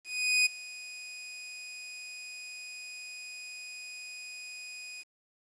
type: tone with ADSR envelope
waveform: sawtooth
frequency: 2488 Hz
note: D#7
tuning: 1 cent flat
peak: -18 dBFS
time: 0.04-5.04 s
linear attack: 420 ms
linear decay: 12 ms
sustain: -20 dB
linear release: 33 ms
effects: resampled to 22050 Hz + 9-bit